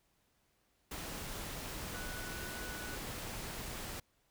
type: tone in noise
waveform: sine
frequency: 1480 Hz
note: F#6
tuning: in tune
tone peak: -47 dBFS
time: 1.94-2.96 s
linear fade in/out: 5 ms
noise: pink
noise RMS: -43 dBFS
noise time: 0.91-4 s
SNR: -7 dB
effects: pink hiss -75 dBFS RMS until 4.3 s